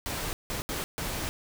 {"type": "noise bursts at uneven times", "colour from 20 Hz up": "pink", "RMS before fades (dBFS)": -33, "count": 4, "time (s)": [[0.06, 0.33], [0.5, 0.62], [0.69, 0.84], [0.98, 1.29]], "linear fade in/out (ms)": 0, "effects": []}